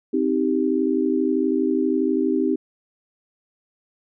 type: chord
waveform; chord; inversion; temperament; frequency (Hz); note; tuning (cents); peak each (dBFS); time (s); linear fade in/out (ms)
sine; C minor; none; just; 261.6 / 314 / 392.4; C4 / Eb4 / G4; 0 / +16 / +2; -22 / -22 / -23; 0.13-2.56; 10
effects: none